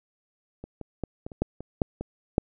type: clicks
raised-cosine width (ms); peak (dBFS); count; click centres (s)
2; -25 / -23 / -16 / -21 / -28 / -10 / -24 / -8 / -19 / -6; 10; 0.64 / 0.813 / 1.037 / 1.265 / 1.318 / 1.42 / 1.606 / 1.818 / 2.01 / 2.381
effects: none